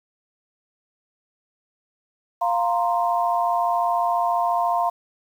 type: chord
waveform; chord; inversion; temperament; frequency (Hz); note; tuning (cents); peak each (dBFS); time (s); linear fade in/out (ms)
sine; F suspended fourth; none; equal; 698.5 / 932.3 / 1046.5; F5 / Bb5 / C6; 0 / 0 / 0; -21 / -24 / -25; 2.41-4.9; 10
effects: 8-bit